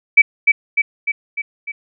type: tone with echo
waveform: sine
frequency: 2300 Hz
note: D7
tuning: 37 cents flat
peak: -3 dBFS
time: 0.17-0.22 s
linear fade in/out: 10 ms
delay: 300 ms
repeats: 5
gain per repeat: -4 dB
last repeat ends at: 1.72 s
effects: none